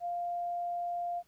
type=tone; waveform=sine; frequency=698.5 Hz; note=F5; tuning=in tune; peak=-32 dBFS; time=0-1.23 s; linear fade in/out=50 ms; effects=pink hiss -69 dBFS RMS until 1.27 s